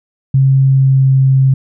sine tone with pitch glide, 134.6 to 133.52 Hz, C3 to C3, +49 to +35 cents, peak -6 dBFS, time 0.34-1.54 s, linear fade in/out 5 ms, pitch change -14 cents, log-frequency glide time 0.64-1.11 s, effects none

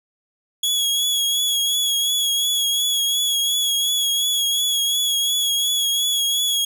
sawtooth tone with vibrato, 3347 Hz, G#7, 13 cents sharp, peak -15 dBFS, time 0.63-6.65 s, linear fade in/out 5 ms, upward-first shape triangle, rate 2.8 Hz, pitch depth 37 cents each way, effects none

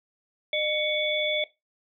sine tone cluster, 607 / 2232 / 3457 Hz, D#5 / C#7 / A7, -43 / +11 / -31 cents, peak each -28 dBFS, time 0.53-1.44 s, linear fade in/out 2 ms, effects noise-tail reverb RT60 0.2 s tail -17 dB re dry

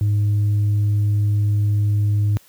sine tone with tanh clipping, 103.7 Hz, G#2, 2 cents flat, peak -15 dBFS, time 0.01-2.37 s, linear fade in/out 0 ms, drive 1 dB, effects white hiss -52 dBFS RMS until 2.48 s + high-pass 60 Hz 12 dB/octave

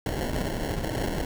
pink noise with sample-and-hold, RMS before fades -29 dBFS, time 0.06-1.25 s, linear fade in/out 2 ms, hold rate 1225 Hz, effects none

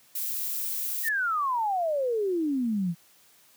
violet noise, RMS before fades -31 dBFS, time 0.15-1.09 s, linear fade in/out 5 ms
sine exponential sweep, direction down, 1900 to 162.4 Hz, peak -24 dBFS, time 1.03-2.95 s, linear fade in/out 50 ms
effects white hiss -59 dBFS RMS until 3.56 s + high-pass 100 Hz 12 dB/octave

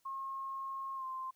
sine tone with pitch glide, 1078 to 1046.1 Hz, C#6 to C6, -49 to -1 cents, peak -38 dBFS, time 0.05-1.31 s, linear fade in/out 10 ms, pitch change -52 cents, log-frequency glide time 0.95-1.05 s, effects white hiss -75 dBFS RMS until 1.35 s

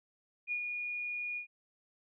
sine tone with ADSR envelope, 2442 Hz, D#7, 33 cents flat, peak -31 dBFS, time 0.47-1.47 s, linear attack 48 ms, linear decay 83 ms, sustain -4 dB, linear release 99 ms, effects none

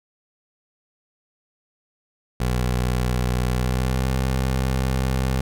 20% pulse tone with pitch glide, 61.9 to 65.05 Hz, B1 to C2, +5 to -9 cents, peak -15 dBFS, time 2.4-5.41 s, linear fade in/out 5 ms, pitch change +86 cents, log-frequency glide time 3.51-4.1 s, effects none

